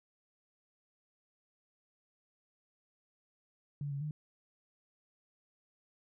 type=tone with pitch steps; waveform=sine; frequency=143.8 / 140.1 / 151.2 Hz; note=D3 / C#3 / D#3; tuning=-36 / +19 / -49 cents; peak=-35 dBFS; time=3.81-4.11 s; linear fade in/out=2 ms; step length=100 ms; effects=none